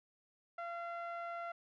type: tone with low-pass filter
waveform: sawtooth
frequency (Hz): 685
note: F5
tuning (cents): -34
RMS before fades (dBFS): -43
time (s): 0.58-1.52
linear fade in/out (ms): 5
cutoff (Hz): 1600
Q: 1.8
effects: none